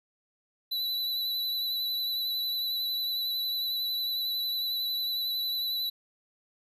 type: tone with vibrato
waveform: square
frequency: 3971 Hz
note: B7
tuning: 9 cents sharp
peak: -29 dBFS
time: 0.71-5.9 s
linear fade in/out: 10 ms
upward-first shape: triangle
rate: 11 Hz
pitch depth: 30 cents each way
effects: none